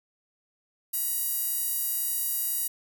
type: tone with high-pass filter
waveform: sawtooth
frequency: 962 Hz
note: B5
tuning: 46 cents flat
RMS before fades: -29 dBFS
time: 0.93-2.68 s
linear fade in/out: 10 ms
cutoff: 12000 Hz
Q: 1.1
effects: none